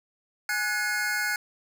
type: tone cluster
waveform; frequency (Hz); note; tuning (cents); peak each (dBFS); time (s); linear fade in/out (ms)
square; 829 / 1469 / 1689 / 2146; G#5 / F#6 / G#6 / C7; -3 / -13 / +29 / +43; -38 / -29 / -32 / -33; 0.49-1.36; 2
effects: none